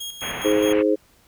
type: tone with tremolo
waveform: sawtooth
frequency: 3269 Hz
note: G#7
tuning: 28 cents flat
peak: -26 dBFS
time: 0-0.73 s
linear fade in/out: 10 ms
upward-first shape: square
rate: 4.8 Hz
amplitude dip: 60%
type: low-pass noise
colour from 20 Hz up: white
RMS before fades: -31 dBFS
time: 0.21-0.83 s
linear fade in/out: 20 ms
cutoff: 2700 Hz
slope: 48 dB/octave
type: harmonic tone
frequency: 105 Hz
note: G#2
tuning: 19 cents sharp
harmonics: 3 / 4 / 5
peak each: -20 / -20 / -21 dBFS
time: 0.44-0.96 s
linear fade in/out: 20 ms
effects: pink hiss -57 dBFS RMS until 1.27 s